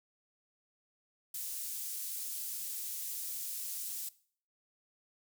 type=high-pass noise; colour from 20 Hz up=pink; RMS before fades=-40 dBFS; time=1.34-4.09 s; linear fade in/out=5 ms; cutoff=9000 Hz; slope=12 dB/octave; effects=noise-tail reverb RT60 0.5 s tail -19 dB re dry